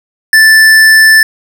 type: tone with tanh clipping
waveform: sine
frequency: 1760 Hz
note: A6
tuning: in tune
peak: -3 dBFS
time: 0.33-1.23 s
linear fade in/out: 2 ms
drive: 18 dB
effects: none